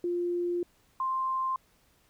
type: tone pair in turn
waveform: sine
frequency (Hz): 350 / 1048.8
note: F4 / C6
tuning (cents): +4 / +4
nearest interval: octave + perfect fifth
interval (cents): 1900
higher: second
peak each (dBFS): -27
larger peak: neither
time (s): 0.04-0.63 / 1-1.56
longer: first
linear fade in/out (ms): 2
effects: pink hiss -66 dBFS RMS until 2.09 s